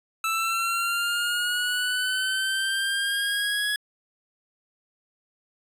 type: linear sweep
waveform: 25% pulse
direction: up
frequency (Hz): 1317 to 1681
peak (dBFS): -20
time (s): 0.24-3.76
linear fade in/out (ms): 2
effects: resampled to 32000 Hz